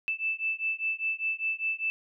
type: beating tone pair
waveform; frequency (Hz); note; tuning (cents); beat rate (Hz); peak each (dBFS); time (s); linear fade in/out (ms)
sine; 2637 / 2642; E7 / E7; 0 / +3; 5; -31; 0.08-1.9; 0
effects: none